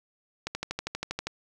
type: click train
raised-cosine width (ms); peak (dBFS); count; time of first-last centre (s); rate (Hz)
0.2; -14; 11; 0.47-1.27; 12.5
effects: none